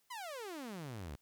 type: exponential sweep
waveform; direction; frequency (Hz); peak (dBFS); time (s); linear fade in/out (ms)
sawtooth; down; 1046.5 to 65.41; -39; 0.1-1.16; 10
effects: white hiss -75 dBFS RMS until 1.21 s

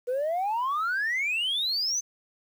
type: exponential sweep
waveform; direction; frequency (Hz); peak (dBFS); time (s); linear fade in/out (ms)
sine; up; 479.8 to 6290; -23; 0.07-2.01; 20
effects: tanh soft clip ceiling -23 dBFS + 9-bit

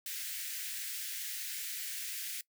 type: high-pass noise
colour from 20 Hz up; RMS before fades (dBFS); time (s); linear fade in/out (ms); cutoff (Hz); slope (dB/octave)
white; -40; 0.06-2.41; 2; 1600; 48
effects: noise-tail reverb RT60 0.1 s tail -21 dB re dry

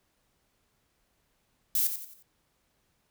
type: noise with echo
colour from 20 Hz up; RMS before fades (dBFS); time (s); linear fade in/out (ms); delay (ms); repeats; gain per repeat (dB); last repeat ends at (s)
violet; -26; 1.75-1.87; 2; 89; 4; -8; 2.226
effects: pink hiss -73 dBFS RMS until 3.1 s

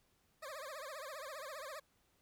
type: tone with vibrato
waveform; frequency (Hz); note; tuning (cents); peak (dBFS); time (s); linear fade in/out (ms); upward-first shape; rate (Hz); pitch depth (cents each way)
20% pulse; 578; D5; -28; -40; 0.42-1.8; 10; triangle; 15; 220
effects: pink hiss -75 dBFS RMS until 2.21 s

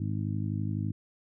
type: harmonic tone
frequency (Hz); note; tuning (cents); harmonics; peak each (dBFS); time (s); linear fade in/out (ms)
51.91; G#1; 0; 2 / 3 / 4 / 5 / 6; -31 / -35 / -37 / -39 / -41; 0-0.92; 5
effects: none

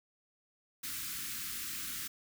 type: band-stop noise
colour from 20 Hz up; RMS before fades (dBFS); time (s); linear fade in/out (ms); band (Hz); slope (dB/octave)
white; -40; 0.83-2.08; 10; 340 to 1200; 48
effects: none

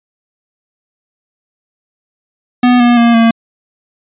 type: tone with pitch steps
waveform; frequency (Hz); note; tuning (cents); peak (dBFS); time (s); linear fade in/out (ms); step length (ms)
square; 246.9 / 240.7 / 234.7 / 228.8; B3 / B3 / A#3 / A#3; 0 / -44 / +12 / -32; -6; 2.63-3.31; 5; 170
effects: resampled to 8000 Hz

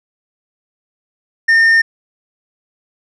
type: tone with tanh clipping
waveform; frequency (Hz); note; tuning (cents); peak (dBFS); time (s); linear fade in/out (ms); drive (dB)
sine; 1818; A#6; -44; -8; 1.48-1.82; 10; 4
effects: none

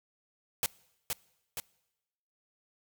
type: noise with echo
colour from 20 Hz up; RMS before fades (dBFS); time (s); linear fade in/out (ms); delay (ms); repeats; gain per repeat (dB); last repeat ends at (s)
white; -29; 0.63-0.66; 0; 470; 2; -4; 1.6
effects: noise-tail reverb RT60 1.0 s tail -24 dB re dry

